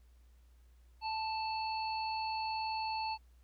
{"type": "harmonic tone", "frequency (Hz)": 881, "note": "A5", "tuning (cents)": 2, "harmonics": [1, 3, 5], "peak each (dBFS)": [-35, -44, -43], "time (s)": [1.01, 3.18], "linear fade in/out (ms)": 50, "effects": ["added 60 Hz sine -59 dBFS peak until 3.43 s", "pink hiss -75 dBFS RMS until 3.43 s"]}